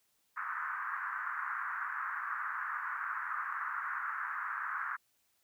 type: band-pass noise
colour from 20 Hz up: pink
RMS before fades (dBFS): -38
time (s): 0.36-4.97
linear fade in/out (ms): 20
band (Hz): 1100 to 1700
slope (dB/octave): 48
effects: white hiss -75 dBFS RMS until 5.43 s